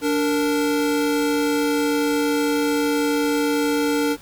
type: tone pair together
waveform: square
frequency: 291.2 / 462.3 Hz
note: D4 / A#4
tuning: -15 / -14 cents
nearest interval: minor sixth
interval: 801 cents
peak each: -21 / -23 dBFS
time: 0.01-4.17 s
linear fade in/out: 50 ms
effects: pink hiss -46 dBFS RMS until 4.21 s